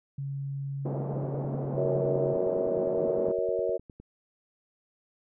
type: tone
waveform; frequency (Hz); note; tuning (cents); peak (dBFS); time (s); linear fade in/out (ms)
sine; 138.59; C#3; 0; -31; 0.18-2.34; 5
type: band-pass noise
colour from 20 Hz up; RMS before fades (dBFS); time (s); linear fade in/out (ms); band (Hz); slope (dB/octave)
white; -35; 0.85-3.32; 5; 150 to 600; 24
type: click train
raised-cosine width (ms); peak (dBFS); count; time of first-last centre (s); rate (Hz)
3; -33; 29; 1.14-4; 9.79
type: chord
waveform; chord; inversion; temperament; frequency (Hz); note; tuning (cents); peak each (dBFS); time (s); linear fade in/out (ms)
sine; F# dominant seventh; none; equal with one note detuned; 370 / 466.2 / 554.4 / 642.7; F#4 / A#4 / C#5 / E5; 0 / 0 / 0 / -44; -32 / -30 / -31 / -32; 1.76-3.78; 20
effects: none